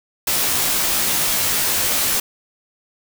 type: noise with comb filter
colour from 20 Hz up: white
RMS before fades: -19 dBFS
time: 0.27-2.2 s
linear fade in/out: 5 ms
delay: 16 ms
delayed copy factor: -0.7
effects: none